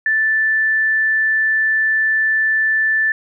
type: tone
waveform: sine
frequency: 1760 Hz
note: A6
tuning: in tune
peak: -13 dBFS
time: 0.06-3.12 s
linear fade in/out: 2 ms
effects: none